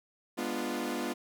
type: chord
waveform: sawtooth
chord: G# diminished seventh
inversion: none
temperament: equal with one note detuned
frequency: 207.7 / 246.9 / 297.6 / 349.2 Hz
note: G#3 / B3 / D4 / F4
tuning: 0 / 0 / +23 / 0 cents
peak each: -37 / -32 / -35 / -33 dBFS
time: 0.37-1.14 s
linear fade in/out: 20 ms
effects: none